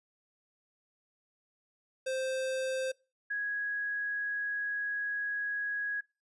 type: tone pair in turn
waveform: square / sine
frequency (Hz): 523.3 / 1661.4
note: C5 / G#6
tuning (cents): 0 / 0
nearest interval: octave + minor sixth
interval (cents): 2000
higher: second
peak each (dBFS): -32 / -31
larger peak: second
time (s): 2.06-2.92 / 3.3-6.01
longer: second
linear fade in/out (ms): 10
effects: noise-tail reverb RT60 0.3 s tail -24 dB re dry + resampled to 24000 Hz